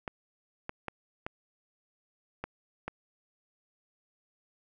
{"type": "clicks", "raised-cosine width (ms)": 0.5, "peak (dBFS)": -20, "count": 6, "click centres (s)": [0.078, 0.694, 0.883, 1.265, 2.44, 2.88], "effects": []}